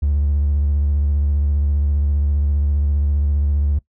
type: tone with vibrato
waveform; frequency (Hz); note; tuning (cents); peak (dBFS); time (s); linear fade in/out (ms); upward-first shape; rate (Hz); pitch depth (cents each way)
triangle; 72.3; D2; -27; -12; 0.02-3.79; 10; sine; 15; 47
effects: noise-tail reverb RT60 0.1 s tail -21 dB re dry + tanh soft clip ceiling -9 dBFS